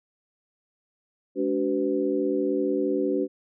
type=tone cluster; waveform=sine; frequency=212 / 287.2 / 378 / 501 Hz; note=G#3 / D4 / F#4 / B4; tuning=+36 / -39 / +37 / +25 cents; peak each=-34 / -26 / -26 / -29 dBFS; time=1.35-3.28 s; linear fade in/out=50 ms; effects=none